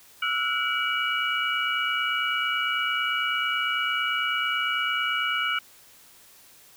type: tone cluster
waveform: sine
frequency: 1324 / 1453 / 2297 / 2912 Hz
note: E6 / F#6 / D7 / F#7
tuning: +7 / -32 / -39 / -28 cents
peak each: -29 dBFS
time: 0.22-5.59 s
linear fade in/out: 5 ms
effects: white hiss -53 dBFS RMS until 6.76 s

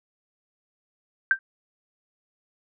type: tone with exponential decay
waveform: sine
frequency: 1568 Hz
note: G6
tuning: in tune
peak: -11 dBFS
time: 1.31-1.39 s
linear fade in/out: 1 ms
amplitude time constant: 17 ms
effects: none

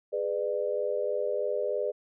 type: chord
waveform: sine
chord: G# diminished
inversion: none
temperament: just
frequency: 415.3 / 498.4 / 598 Hz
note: G#4 / B4 / D5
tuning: 0 / +16 / +31 cents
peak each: -32 / -31 / -31 dBFS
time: 0.12-1.92 s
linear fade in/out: 20 ms
effects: none

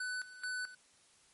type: tone with tremolo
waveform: square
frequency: 1499 Hz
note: F#6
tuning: 22 cents sharp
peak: -37 dBFS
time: 0-0.75 s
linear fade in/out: 5 ms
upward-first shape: square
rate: 2.3 Hz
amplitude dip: 80%
effects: white hiss -66 dBFS RMS until 1.33 s + MP3 48 kbps

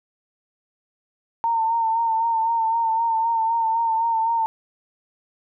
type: tone with vibrato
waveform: sine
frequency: 909 Hz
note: A#5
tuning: 44 cents flat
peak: -18 dBFS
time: 1.44-4.46 s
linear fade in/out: 0 ms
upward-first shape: sine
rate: 3.9 Hz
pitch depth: 37 cents each way
effects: none

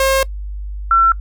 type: tone pair in turn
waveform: sawtooth / sine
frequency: 536 / 1350.6 Hz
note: C5 / E6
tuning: +42 / +42 cents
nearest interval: octave + major third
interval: 1600 cents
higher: second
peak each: -8 dBFS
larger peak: neither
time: 0-0.23 / 0.91-1.12 s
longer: first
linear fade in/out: 2 ms
effects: noise-tail reverb RT60 0.1 s tail -22 dB re dry + added 50 Hz sine -23 dBFS peak until 1.2 s

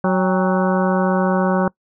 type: harmonic tone with a mistuned harmonic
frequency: 185.8 Hz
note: F#3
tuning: 7 cents sharp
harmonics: 1 / 2 / 3 / 4 / 5 / 6 / 7 / 8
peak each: -17 / -23 / -21 / -25 / -26 / -27 / -30 / -28 dBFS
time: 0.04-1.68 s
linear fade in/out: 2 ms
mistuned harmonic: 4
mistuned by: +100 cents
effects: noise-tail reverb RT60 0.1 s tail -24 dB re dry

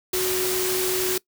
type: tone in noise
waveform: sine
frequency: 370 Hz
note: F#4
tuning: in tune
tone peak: -24 dBFS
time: 0.13-1.18 s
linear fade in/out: 5 ms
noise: white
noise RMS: -26 dBFS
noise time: 0.13-1.18 s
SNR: -1 dB
effects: noise-tail reverb RT60 0.1 s tail -22 dB re dry

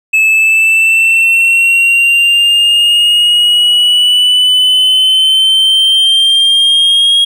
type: exponential sweep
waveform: triangle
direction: up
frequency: 2600 to 3280 Hz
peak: -4 dBFS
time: 0.13-7.25 s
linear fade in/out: 10 ms
effects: none

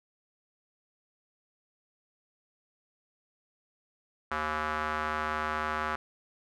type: tone with band-pass filter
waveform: square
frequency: 77 Hz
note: D#2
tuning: 17 cents flat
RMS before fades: -32 dBFS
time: 4.31-5.96 s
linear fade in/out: 5 ms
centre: 1300 Hz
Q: 2.5
effects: none

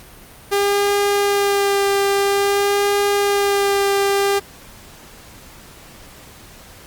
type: tone with vibrato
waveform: sawtooth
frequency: 401.3 Hz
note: G4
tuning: 41 cents sharp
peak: -11 dBFS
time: 0.51-4.4 s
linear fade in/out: 20 ms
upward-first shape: sine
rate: 0.5 Hz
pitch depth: 16 cents each way
effects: pink hiss -42 dBFS RMS until 6.86 s + Opus 48 kbps

